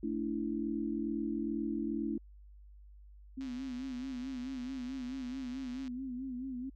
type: chord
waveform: sine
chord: A suspended fourth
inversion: none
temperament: equal with one note detuned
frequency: 220 / 287.3 / 329.6 Hz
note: A3 / D4 / E4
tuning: 0 / -38 / 0 cents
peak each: -37 dBFS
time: 0.03-2.18 s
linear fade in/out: 5 ms
type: tone with vibrato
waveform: sine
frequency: 256.3 Hz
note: C4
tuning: 36 cents flat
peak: -37 dBFS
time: 3.37-6.7 s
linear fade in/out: 10 ms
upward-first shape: sine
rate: 4.6 Hz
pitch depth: 84 cents each way
type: click train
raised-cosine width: 0.2 ms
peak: -37 dBFS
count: 349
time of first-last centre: 3.41-5.878 s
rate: 141 Hz
effects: added 50 Hz sine -52 dBFS peak until 6.75 s